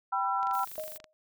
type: chord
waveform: sine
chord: E minor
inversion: first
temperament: equal with one note detuned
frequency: 784 / 987.8 / 1346.2 Hz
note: G5 / B5 / E6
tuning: 0 / 0 / +36 cents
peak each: -31 dBFS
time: 0.12-0.65 s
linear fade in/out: 10 ms
type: click train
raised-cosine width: 0.2 ms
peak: -30 dBFS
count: 16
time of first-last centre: 0.43-1.042 s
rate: 24.5 Hz
type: noise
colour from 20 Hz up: violet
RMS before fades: -44 dBFS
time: 0.53-0.98 s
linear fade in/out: 10 ms
type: tone with exponential decay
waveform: sine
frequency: 622.3 Hz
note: D#5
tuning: in tune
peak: -31 dBFS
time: 0.78-1.13 s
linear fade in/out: 0 ms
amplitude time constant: 76 ms
effects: none